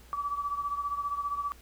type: beating tone pair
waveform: sine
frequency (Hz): 1147 / 1162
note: D6 / D6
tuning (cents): -41 / -19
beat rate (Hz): 15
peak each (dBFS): -31 / -36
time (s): 0.13-1.52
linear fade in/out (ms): 0
effects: added 60 Hz sine -52 dBFS peak until 1.61 s + pink hiss -57 dBFS RMS until 1.61 s